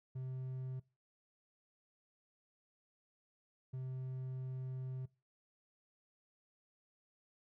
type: tone bursts at uneven times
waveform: triangle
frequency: 129.7 Hz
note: C3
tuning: 15 cents flat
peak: -38 dBFS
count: 2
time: 0.15-0.8 / 3.73-5.06 s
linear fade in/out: 10 ms
effects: noise-tail reverb RT60 0.3 s tail -22 dB re dry